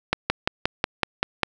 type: slowing click train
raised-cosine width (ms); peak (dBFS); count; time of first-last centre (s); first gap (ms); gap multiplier
0.3; -3; 8; 0.13-1.433; 170; 1.03
effects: none